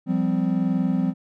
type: chord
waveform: triangle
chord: F suspended second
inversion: none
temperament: equal with one note detuned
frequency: 174.61 / 196 / 257.7 Hz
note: F3 / G3 / C4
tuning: 0 / 0 / -26 cents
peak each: -22 dBFS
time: 0.06-1.14 s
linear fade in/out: 50 ms
effects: none